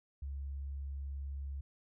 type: tone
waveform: sine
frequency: 69.3 Hz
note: C#2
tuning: in tune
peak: -38 dBFS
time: 0.22-1.61 s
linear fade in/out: 5 ms
effects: none